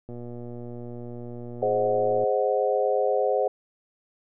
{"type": "click train", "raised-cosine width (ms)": 2, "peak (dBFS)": -26, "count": 259, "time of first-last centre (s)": [0.09, 2.24], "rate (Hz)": 120}
{"type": "chord", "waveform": "sine", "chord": "Ab dominant seventh", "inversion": "none", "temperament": "equal", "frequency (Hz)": [415.3, 523.3, 622.3, 740], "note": ["Ab4", "C5", "Eb5", "Gb5"], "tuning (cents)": [0, 0, 0, 0], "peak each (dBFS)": [-26, -24, -28, -28], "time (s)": [1.62, 3.48], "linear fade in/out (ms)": 5}
{"effects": []}